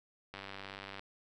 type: click train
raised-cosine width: 0.3 ms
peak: -28 dBFS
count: 65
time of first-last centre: 0.34-0.994 s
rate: 97.8 Hz
effects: none